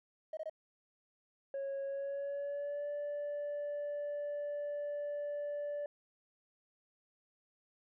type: tone bursts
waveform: triangle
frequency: 629 Hz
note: D#5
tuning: 19 cents sharp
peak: -34 dBFS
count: 3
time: 0.33-0.497 s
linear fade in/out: 5 ms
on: 41 ms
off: 22 ms
type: tone with pitch glide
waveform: sine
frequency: 550 to 582.7 Hz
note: C#5 to D5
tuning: -14 to -14 cents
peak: -34 dBFS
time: 1.54-5.86 s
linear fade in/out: 2 ms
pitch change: +100 cents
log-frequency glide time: 1.85-2.89 s
effects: tanh soft clip ceiling -35 dBFS